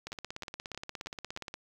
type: two click trains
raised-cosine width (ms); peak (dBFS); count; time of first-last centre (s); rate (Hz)
0.2; -22 / -23; 26 / 5; 0.07-1.541 / 0.12-1.374; 17 / 3.19
effects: 8-bit